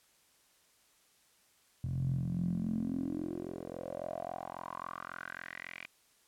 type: tone with band-pass filter sweep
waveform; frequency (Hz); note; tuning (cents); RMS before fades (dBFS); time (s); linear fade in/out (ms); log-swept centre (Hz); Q
10% pulse; 43.65; F1; 0; -38; 1.84-5.86; 0; 110 to 2400; 6
effects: white hiss -68 dBFS RMS until 6.27 s + low-pass 12000 Hz 12 dB/octave